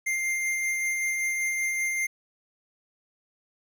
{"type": "tone with tremolo", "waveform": "square", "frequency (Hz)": 2103, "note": "C7", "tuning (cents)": 8, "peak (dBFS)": -25, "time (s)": [0.06, 2.07], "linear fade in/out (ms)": 10, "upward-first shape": "sine", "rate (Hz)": 5.2, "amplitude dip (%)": 25, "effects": ["resampled to 32000 Hz", "10-bit"]}